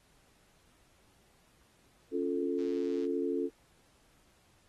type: chord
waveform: sine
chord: Db augmented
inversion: none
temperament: equal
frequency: 277.2 / 349.2 / 440 Hz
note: Db4 / F4 / A4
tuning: 0 / 0 / 0 cents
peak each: -34 dBFS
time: 2.11-3.5 s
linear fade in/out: 50 ms
type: click train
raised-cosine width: 0.2 ms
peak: -38 dBFS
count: 55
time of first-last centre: 2.59-3.052 s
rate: 117 Hz
effects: pink hiss -67 dBFS RMS until 4.68 s + AAC 32 kbps

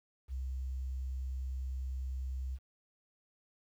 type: tone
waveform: sine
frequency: 65 Hz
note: C2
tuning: 11 cents flat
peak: -35 dBFS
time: 0.28-2.59 s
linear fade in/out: 50 ms
effects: 11-bit

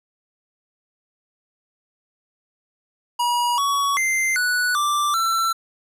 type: tone with pitch steps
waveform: square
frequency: 962 / 1124 / 2084 / 1477 / 1176 / 1342 Hz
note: B5 / C#6 / C7 / F#6 / D6 / E6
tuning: -46 / +24 / -7 / -3 / +2 / +31 cents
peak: -19 dBFS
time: 3.19-5.53 s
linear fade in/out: 10 ms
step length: 390 ms
effects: resampled to 32000 Hz

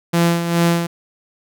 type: tone with tremolo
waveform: sawtooth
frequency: 170 Hz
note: F3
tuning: 46 cents flat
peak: -8 dBFS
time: 0.13-0.87 s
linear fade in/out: 10 ms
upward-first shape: sine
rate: 2.4 Hz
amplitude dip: 60%
effects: none

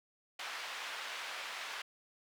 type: band-pass noise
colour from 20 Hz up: white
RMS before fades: -43 dBFS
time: 0.39-1.82 s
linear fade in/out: 5 ms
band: 850 to 2800 Hz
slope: 12 dB/octave
effects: none

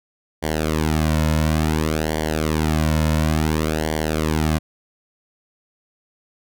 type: tone with flanger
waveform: sawtooth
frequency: 78 Hz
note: D#2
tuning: 5 cents sharp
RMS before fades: -20 dBFS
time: 0.42-4.59 s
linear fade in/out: 20 ms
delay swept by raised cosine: 0.77 to 2.57 ms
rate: 0.57 Hz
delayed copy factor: -0.85
effects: none

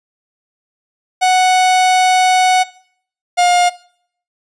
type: tone pair in turn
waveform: 45% pulse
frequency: 740 / 710.3 Hz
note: F#5 / F5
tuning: 0 / +29 cents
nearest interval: minor second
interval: 71 cents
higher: first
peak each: -9 dBFS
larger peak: neither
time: 1.21-2.64 / 3.37-3.7 s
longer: first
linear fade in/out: 20 ms
effects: noise-tail reverb RT60 0.6 s tail -20 dB re dry + resampled to 22050 Hz

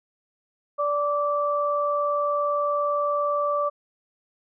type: tone pair together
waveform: sine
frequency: 582.5 / 1165 Hz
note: D5 / D6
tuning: -14 / -14 cents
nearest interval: octave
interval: 1200 cents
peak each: -24 dBFS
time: 0.78-3.7 s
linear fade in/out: 20 ms
effects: none

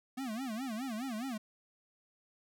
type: tone with vibrato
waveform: square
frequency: 240.7 Hz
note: B3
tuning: 44 cents flat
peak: -37 dBFS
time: 0.17-1.38 s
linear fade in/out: 10 ms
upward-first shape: sine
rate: 4.8 Hz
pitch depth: 220 cents each way
effects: none

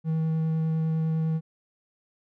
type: tone with vibrato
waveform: triangle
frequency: 160 Hz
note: D#3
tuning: 49 cents sharp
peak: -21 dBFS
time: 0.04-1.41 s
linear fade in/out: 50 ms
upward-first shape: triangle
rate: 9.9 Hz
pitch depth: 9 cents each way
effects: none

